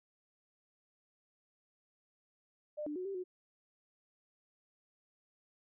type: tone with pitch steps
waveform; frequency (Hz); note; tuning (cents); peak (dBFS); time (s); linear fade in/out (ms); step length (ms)
sine; 601 / 297 / 366.8 / 392.1 / 365.3; D5 / D4 / F#4 / G4 / F#4; +40 / +20 / -15 / 0 / -22; -37; 2.77-3.24; 20; 94
effects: none